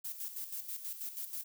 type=noise with tremolo; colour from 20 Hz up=violet; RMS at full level=-40 dBFS; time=0.04-1.44 s; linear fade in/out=10 ms; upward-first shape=square; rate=6.2 Hz; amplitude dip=60%; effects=none